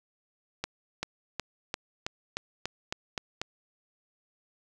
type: accelerating click train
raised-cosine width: 0.2 ms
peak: -14 dBFS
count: 10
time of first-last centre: 0.64-3.416 s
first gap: 390 ms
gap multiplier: 0.94
effects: none